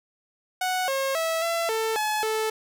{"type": "tone with pitch steps", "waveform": "sawtooth", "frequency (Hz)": [739, 540, 652, 672, 444.7, 854, 437.7], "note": ["F#5", "C#5", "E5", "E5", "A4", "G#5", "A4"], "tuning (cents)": [-2, -45, -19, 33, 18, 48, -9], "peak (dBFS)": -20, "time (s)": [0.61, 2.5], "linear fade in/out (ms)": 5, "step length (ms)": 270, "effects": []}